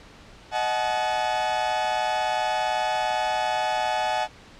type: chord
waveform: 40% pulse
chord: D# diminished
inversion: none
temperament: equal with one note detuned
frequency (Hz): 622.3 / 740 / 860.4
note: D#5 / F#5 / A5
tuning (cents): 0 / 0 / -39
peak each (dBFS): -29 / -26 / -25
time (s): 0.51-4.28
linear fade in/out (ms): 50
effects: pink hiss -48 dBFS RMS until 4.59 s + low-pass 5000 Hz 12 dB/octave